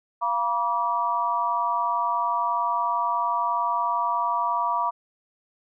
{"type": "tone cluster", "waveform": "sine", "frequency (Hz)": [693, 962, 1159], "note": ["F5", "B5", "D6"], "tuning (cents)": [-14, -46, -23], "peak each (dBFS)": [-30, -24, -26], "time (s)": [0.21, 4.91], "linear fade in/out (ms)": 20, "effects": []}